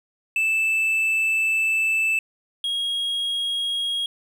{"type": "tone pair in turn", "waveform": "triangle", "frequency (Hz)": [2637, 3282], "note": ["E7", "G#7"], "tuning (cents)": [0, -21], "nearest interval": "major third", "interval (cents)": 379, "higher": "second", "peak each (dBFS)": [-17, -21], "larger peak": "first", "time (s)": [[0.36, 2.19], [2.64, 4.06]], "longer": "first", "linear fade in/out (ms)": 2, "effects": []}